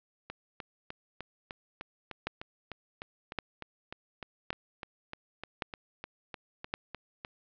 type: two click trains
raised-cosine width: 0.3 ms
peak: -15 / -23 dBFS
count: 5 / 24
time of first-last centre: 2.27-6.739 / 0.3-7.249 s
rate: 0.895 / 3.31 Hz
effects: low-pass 4000 Hz 12 dB/octave